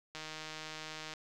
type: click train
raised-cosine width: 0.2 ms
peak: -26 dBFS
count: 155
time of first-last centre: 0.15-1.137 s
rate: 156 Hz
effects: none